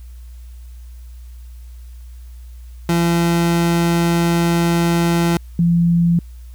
30% pulse / sine tone pair in turn, 170 / 170.59 Hz, F3 / F3, -46 / -40 cents, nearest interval unison, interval 6 cents, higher second, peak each -11 / -11 dBFS, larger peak neither, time 2.89-5.37 / 5.59-6.19 s, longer first, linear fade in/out 2 ms, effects added 60 Hz sine -33 dBFS peak until 6.54 s + white hiss -55 dBFS RMS until 6.54 s

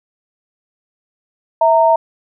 sine tone pair together, 654 / 922 Hz, E5 / A#5, -14 / -19 cents, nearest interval tritone, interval 595 cents, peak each -11 dBFS, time 1.61-1.96 s, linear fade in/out 5 ms, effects none

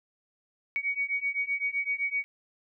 sine beating tone pair, 2244 / 2251.8 Hz, C#7 / C#7, +21 / +27 cents, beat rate 7.8 Hz, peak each -31 / -30 dBFS, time 0.76-2.24 s, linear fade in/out 0 ms, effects none

